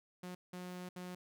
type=tone bursts at uneven times; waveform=sawtooth; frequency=180.5 Hz; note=F#3; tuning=43 cents flat; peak=-40 dBFS; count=3; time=0.23-0.35 / 0.53-0.89 / 0.96-1.15 s; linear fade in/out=5 ms; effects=none